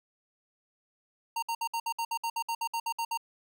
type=tone bursts; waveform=square; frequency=923 Hz; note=A#5; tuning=17 cents flat; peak=-30 dBFS; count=15; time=1.36-3.175 s; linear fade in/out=5 ms; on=65 ms; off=60 ms; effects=none